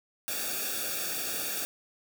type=noise with comb filter; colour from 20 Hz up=white; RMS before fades=-33 dBFS; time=0.28-1.65 s; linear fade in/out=0 ms; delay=0.98 ms; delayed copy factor=-0.95; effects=none